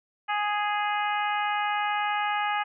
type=harmonic tone; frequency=415.3 Hz; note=G#4; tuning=in tune; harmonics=2 / 3 / 4 / 5 / 6 / 7; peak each=-27 / -31 / -33 / -35 / -37 / -38 dBFS; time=0.28-2.64 s; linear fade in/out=20 ms; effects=none